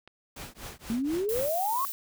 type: click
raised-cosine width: 0.3 ms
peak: -32 dBFS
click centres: 0.076 s
type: noise with tremolo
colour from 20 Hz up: pink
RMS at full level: -39 dBFS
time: 0.36-1.49 s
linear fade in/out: 5 ms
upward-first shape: triangle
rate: 4.1 Hz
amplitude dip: 100%
type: exponential sweep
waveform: sine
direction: up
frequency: 220 to 1132 Hz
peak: -26 dBFS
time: 0.9-1.85 s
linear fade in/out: 0 ms
type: noise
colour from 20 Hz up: violet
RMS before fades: -35 dBFS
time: 1.29-1.92 s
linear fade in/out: 0 ms
effects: none